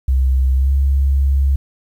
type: tone with pitch glide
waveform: sine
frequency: 65.41 to 68.5 Hz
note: C2 to C#2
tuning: 0 to -20 cents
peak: -11 dBFS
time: 0.08-1.56 s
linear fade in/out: 5 ms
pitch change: +80 cents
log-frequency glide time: 0.55-0.72 s
effects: 8-bit